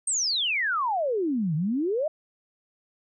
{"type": "exponential two-way sweep", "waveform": "sine", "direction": "down then up", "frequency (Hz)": [8750, 146.9, 651], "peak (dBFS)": -23, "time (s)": [0.07, 2.08], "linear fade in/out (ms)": 5, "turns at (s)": 1.55, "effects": []}